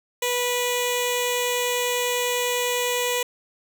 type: tone with notch filter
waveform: 10% pulse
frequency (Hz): 490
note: B4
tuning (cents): -14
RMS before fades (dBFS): -24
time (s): 0.22-3.23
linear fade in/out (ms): 5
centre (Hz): 1400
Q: 0.94
effects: none